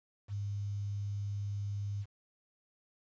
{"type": "tone with quantisation", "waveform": "sine", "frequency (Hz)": 101.3, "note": "G#2", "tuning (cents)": -43, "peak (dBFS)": -34, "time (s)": [0.28, 2.06], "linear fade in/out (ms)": 50, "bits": 10, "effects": ["resampled to 16000 Hz"]}